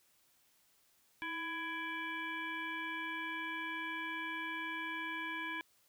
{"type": "harmonic tone with a mistuned harmonic", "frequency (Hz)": 332.8, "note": "E4", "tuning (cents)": 17, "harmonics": [1, 3, 5, 7, 9, 10], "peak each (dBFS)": [-47, -44, -42, -43, -54, -53], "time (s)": [1.22, 5.61], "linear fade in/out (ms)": 0, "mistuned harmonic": 1, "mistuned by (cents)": -67, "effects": ["white hiss -71 dBFS RMS until 5.88 s"]}